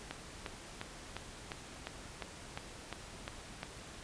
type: click train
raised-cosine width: 0.3 ms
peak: -23 dBFS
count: 11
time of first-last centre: 0.11-3.631 s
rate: 2.84 Hz
effects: pink hiss -50 dBFS RMS until 4.03 s + resampled to 22050 Hz